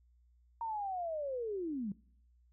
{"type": "linear sweep", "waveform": "sine", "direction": "down", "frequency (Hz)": [932.3, 185.3], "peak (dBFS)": -35, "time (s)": [0.61, 1.92], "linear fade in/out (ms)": 2, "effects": ["noise-tail reverb RT60 0.7 s tail -25 dB re dry", "added 60 Hz sine -64 dBFS peak until 2.52 s"]}